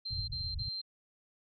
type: tone bursts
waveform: sine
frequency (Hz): 4146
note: C8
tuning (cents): -17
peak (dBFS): -36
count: 3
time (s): 0.05-0.816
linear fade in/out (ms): 10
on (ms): 230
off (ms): 38
type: low-pass noise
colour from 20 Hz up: white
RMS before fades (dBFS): -40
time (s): 0.1-0.69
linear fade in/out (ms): 5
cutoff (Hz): 130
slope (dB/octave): 48
effects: none